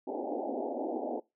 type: band-pass noise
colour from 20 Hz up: pink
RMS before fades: -35 dBFS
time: 0.07-1.2 s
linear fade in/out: 5 ms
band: 240 to 840 Hz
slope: 96 dB/octave
effects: noise-tail reverb RT60 0.2 s tail -20 dB re dry